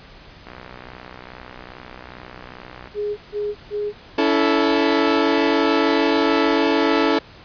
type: click train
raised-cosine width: 0.5 ms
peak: -22 dBFS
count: 151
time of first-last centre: 0.47-2.874 s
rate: 62.4 Hz
type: tone bursts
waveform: sine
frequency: 415.3 Hz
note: G#4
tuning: in tune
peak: -21 dBFS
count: 3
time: 2.94-3.93 s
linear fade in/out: 50 ms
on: 230 ms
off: 150 ms
type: chord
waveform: sawtooth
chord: A major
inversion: first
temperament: equal with one note detuned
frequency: 282.8 / 329.6 / 440 Hz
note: C#4 / E4 / A4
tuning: +35 / 0 / 0 cents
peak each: -16 dBFS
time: 4.18-7.19 s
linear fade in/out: 5 ms
effects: pink hiss -44 dBFS RMS until 7.44 s + resampled to 11025 Hz